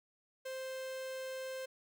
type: tone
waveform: 45% pulse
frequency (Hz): 523.3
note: C5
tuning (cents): 0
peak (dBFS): -40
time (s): 0.45-1.66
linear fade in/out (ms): 10
effects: none